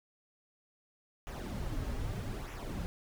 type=noise with flanger; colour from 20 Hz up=brown; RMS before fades=-38 dBFS; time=1.27-2.86 s; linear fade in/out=0 ms; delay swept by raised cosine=0.22 to 6.02 ms; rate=0.8 Hz; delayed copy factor=-0.6; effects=none